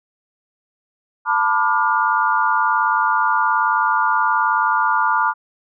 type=chord; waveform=sine; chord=B half-diminished seventh; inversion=third; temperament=just; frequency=889 / 987.8 / 1185.3 / 1422.4 Hz; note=A5 / B5 / D6 / F6; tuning=+18 / 0 / +16 / +31 cents; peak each=-20 dBFS; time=1.25-5.34 s; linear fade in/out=50 ms; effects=none